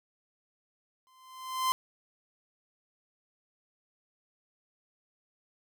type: tone with exponential growth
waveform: 45% pulse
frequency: 1036 Hz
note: C6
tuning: 17 cents flat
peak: -23 dBFS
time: 1.07-1.72 s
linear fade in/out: 0 ms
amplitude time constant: 140 ms
effects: none